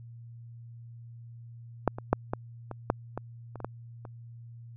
clicks, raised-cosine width 1 ms, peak -8 / -23 / -7 / -15 / -23 / -9 / -19 / -27 / -26 / -18 / -29 dBFS, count 11, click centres 1.877 / 1.985 / 2.13 / 2.335 / 2.713 / 2.901 / 3.176 / 3.557 / 3.603 / 3.646 / 4.052 s, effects added 117 Hz sine -44 dBFS peak until 4.76 s

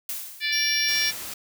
blue noise with exponential decay, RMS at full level -29 dBFS, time 0.09-0.83 s, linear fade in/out 2 ms, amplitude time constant 160 ms
harmonic tone, 585 Hz, D5, 7 cents flat, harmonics 3 / 4 / 5 / 6 / 7 / 8 / 9, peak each -29 / -27 / -34 / -31 / -32 / -35 / -37 dBFS, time 0.4-1.13 s, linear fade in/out 50 ms
45% pulse tone, 5588 Hz, F8, in tune, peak -25 dBFS, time 0.52-1.11 s, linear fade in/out 10 ms
white noise, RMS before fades -35 dBFS, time 0.88-1.34 s, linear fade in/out 5 ms
effects none

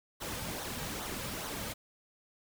pink noise with flanger, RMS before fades -39 dBFS, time 0.2-1.74 s, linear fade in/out 20 ms, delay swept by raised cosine 0.39 to 2.89 ms, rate 2.4 Hz, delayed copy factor -0.55, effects none

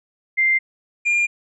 sine / triangle tone pair in turn, 2093 / 2405 Hz, C7 / D7, 0 / +41 cents, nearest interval major second, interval 241 cents, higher second, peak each -14 dBFS, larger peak neither, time 0.37-0.59 / 1.05-1.27 s, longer neither, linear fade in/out 20 ms, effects resampled to 24000 Hz

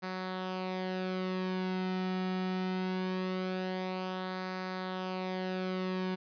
sawtooth tone with flanger, 185.6 Hz, F#3, 6 cents sharp, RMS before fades -35 dBFS, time 0.02-6.16 s, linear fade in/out 20 ms, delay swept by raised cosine 0.32 to 1.92 ms, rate 0.22 Hz, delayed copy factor -0.5, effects resampled to 11025 Hz

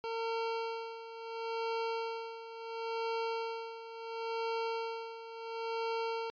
25% pulse tone with tremolo, 455.6 Hz, A#4, 40 cents flat, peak -29 dBFS, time 0.04-6.3 s, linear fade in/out 0 ms, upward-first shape sine, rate 0.72 Hz, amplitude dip 75%, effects resampled to 11025 Hz

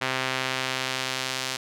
sawtooth tone with band-pass filter sweep, 130.6 Hz, C3, 3 cents flat, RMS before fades -29 dBFS, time 0.01-1.57 s, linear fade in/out 10 ms, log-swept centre 2200 to 4700 Hz, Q 0.84, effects none

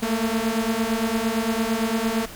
sawtooth beating tone pair, 220 / 228.8 Hz, A3 / A#3, 0 / -32 cents, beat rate 8.8 Hz, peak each -21 / -20 dBFS, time 0.02-2.26 s, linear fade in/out 10 ms, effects pink hiss -40 dBFS RMS until 2.35 s

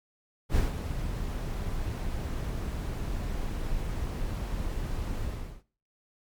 brown noise with ADSR envelope, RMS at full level -23 dBFS, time 0.49-5.63 s, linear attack 74 ms, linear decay 150 ms, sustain -9 dB, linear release 380 ms, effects noise-tail reverb RT60 0.4 s tail -18 dB re dry + MP3 96 kbps

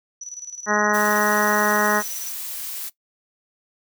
sine tone with tremolo, 5920 Hz, F#8, in tune, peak -30 dBFS, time 0.21-2.32 s, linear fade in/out 5 ms, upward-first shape square, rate 19 Hz, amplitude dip 65%
harmonic tone, 209.4 Hz, G#3, 15 cents sharp, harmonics 1 / 2 / 3 / 4 / 5 / 6 / 7 / 8 / 9, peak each -26 / -26 / -26 / -26 / -26 / -26 / -26 / -26 / -26 dBFS, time 0.66-2.03 s, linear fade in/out 50 ms
blue noise, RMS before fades -31 dBFS, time 0.93-2.9 s, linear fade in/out 20 ms
effects noise-tail reverb RT60 0.1 s tail -18 dB re dry

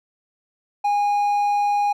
triangle tone with hard clipping, 820 Hz, G#5, 22 cents flat, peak -18 dBFS, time 0.84-1.93 s, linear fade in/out 10 ms, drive 6 dB, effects none

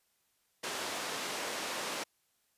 pink band-pass noise, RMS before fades -38 dBFS, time 0.63-2.04 s, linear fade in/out 10 ms, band 400 to 8400 Hz, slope 12 dB/octave, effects white hiss -75 dBFS RMS until 2.57 s + resampled to 32000 Hz

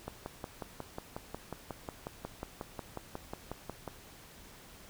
click train, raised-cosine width 1 ms, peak -24 dBFS, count 22, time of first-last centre 0.08-3.877 s, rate 5.53 Hz, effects pink hiss -54 dBFS RMS until 4.89 s

